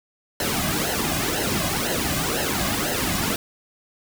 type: noise with flanger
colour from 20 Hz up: pink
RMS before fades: -24 dBFS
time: 0.4-3.36 s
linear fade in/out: 2 ms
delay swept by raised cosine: 0.84 to 2.24 ms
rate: 2 Hz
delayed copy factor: -0.75
effects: none